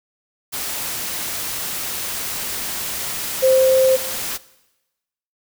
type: tone in noise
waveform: sine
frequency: 523.3 Hz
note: C5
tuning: in tune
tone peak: -11 dBFS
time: 3.42-3.97 s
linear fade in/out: 20 ms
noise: white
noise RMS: -26 dBFS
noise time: 0.52-4.38 s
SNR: +12 dB
effects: noise-tail reverb RT60 1.0 s tail -19 dB re dry